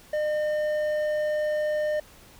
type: tone with hard clipping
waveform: sine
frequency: 606 Hz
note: D#5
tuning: 46 cents flat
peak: -25 dBFS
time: 0.13-2 s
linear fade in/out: 5 ms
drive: 6 dB
effects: pink hiss -52 dBFS RMS until 2.39 s